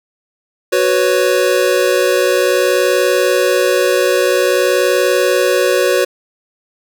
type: chord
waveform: square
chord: F# suspended fourth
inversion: none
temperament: equal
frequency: 370 / 493.9 / 554.4 Hz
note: F#4 / B4 / C#5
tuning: 0 / 0 / 0 cents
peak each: -16 dBFS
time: 0.72-6.05 s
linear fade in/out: 10 ms
effects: none